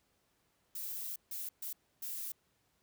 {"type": "noise bursts at uneven times", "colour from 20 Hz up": "violet", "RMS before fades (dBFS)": -41, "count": 4, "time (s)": [[0.75, 1.16], [1.31, 1.49], [1.62, 1.73], [2.02, 2.32]], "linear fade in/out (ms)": 5, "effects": ["pink hiss -75 dBFS RMS until 2.82 s", "high-pass 60 Hz 12 dB/octave"]}